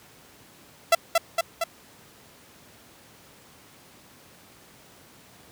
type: tone with echo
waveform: sawtooth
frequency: 670 Hz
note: E5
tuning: 28 cents sharp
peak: -10 dBFS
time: 0.92-0.95 s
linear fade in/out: 5 ms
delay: 230 ms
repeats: 3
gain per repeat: -3 dB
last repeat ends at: 1.64 s
effects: pink hiss -52 dBFS RMS until 5.51 s + high-pass 100 Hz 12 dB/octave